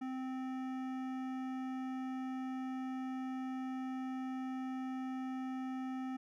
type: tone with hard clipping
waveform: sine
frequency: 260 Hz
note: C4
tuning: 11 cents flat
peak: -40 dBFS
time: 0.01-6.17 s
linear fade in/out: 10 ms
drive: 14 dB
effects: none